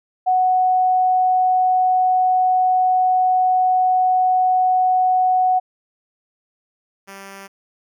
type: tone pair in turn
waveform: sine / 5% pulse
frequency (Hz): 740 / 196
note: F#5 / G3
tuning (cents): 0 / 0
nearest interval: octave + major seventh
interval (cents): 2300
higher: first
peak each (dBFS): -13 / -24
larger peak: first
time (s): 0.26-5.6 / 7.07-7.48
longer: first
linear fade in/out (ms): 20
effects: none